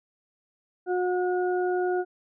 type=harmonic tone; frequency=362.2 Hz; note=F#4; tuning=37 cents flat; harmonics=1 / 2 / 4; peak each=-24 / -30 / -36 dBFS; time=0.86-2.05 s; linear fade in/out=50 ms; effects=none